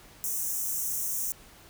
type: high-pass noise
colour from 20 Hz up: white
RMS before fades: -31 dBFS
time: 0.24-1.32 s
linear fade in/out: 0 ms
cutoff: 5700 Hz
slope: 96 dB/octave
effects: pink hiss -53 dBFS RMS until 1.69 s